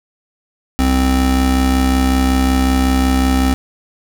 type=tone pair together; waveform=square; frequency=65.4 / 261.6 Hz; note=C2 / C4; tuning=0 / 0 cents; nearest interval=2 octaves; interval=2400 cents; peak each=-15 dBFS; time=0.79-3.54 s; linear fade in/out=0 ms; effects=none